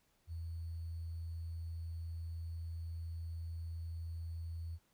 sine tone with sample-and-hold, 83 Hz, E2, 12 cents sharp, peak -40 dBFS, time 0.27-4.79 s, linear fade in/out 50 ms, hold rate 4410 Hz, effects pink hiss -75 dBFS RMS until 4.93 s

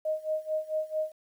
sine tone with tremolo, 623 Hz, D#5, 2 cents sharp, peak -25 dBFS, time 0.05-1.12 s, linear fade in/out 5 ms, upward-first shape sine, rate 4.5 Hz, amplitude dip 90%, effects 10-bit

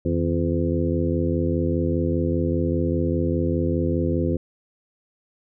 harmonic tone with a mistuned harmonic, 85 Hz, F2, 46 cents flat, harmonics 1 / 2 / 3 / 4 / 5 / 6, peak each -25 / -26 / -26 / -26 / -31 / -29 dBFS, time 0.05-4.37 s, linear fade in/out 5 ms, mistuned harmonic 2, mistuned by -110 cents, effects none

